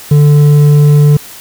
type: tone with hard clipping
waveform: sine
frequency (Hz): 146.83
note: D3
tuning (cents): 0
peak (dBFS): -4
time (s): 0.11-1.17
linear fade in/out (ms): 5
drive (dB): 5
effects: white hiss -31 dBFS RMS until 1.4 s